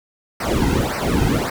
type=noise with flanger; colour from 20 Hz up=brown; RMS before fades=-19 dBFS; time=0.4-1.5 s; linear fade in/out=5 ms; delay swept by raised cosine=0.28 to 1.78 ms; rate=1.8 Hz; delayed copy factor=-1; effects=none